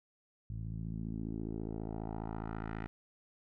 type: tone with low-pass filter sweep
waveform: 10% pulse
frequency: 54.7 Hz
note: A1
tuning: 9 cents flat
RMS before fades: -40 dBFS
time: 0.5-2.87 s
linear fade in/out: 0 ms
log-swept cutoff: 110 to 2000 Hz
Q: 1.8
effects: none